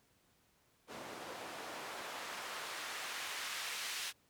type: noise with band-pass filter sweep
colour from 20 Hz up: white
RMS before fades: -44 dBFS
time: 0.87-4.13 s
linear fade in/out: 50 ms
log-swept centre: 420 to 2800 Hz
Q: 0.71
effects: pink hiss -72 dBFS RMS until 4.29 s + high-pass 60 Hz 12 dB/octave